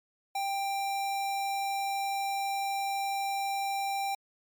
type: tone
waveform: square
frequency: 789 Hz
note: G5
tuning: 11 cents sharp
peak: -30 dBFS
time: 0.35-4.15 s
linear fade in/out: 5 ms
effects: MP3 96 kbps